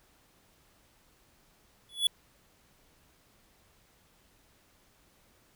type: tone with exponential growth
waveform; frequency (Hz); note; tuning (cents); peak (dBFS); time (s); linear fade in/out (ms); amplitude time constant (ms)
square; 3409; G#7; +45; -20; 1.89-2.07; 2; 39
effects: pink hiss -65 dBFS RMS until 5.55 s